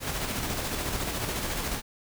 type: noise with tremolo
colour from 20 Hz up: pink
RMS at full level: -30 dBFS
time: 0-1.82 s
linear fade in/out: 50 ms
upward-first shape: square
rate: 14 Hz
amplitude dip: 30%
effects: none